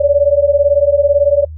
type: beating tone pair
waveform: sine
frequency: 563 / 581 Hz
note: C#5 / D5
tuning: +27 / -19 cents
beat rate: 18 Hz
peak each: -11 dBFS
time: 0-1.45 s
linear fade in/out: 10 ms
effects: noise-tail reverb RT60 0.1 s tail -26 dB re dry + added 78 Hz sine -26 dBFS peak until 1.57 s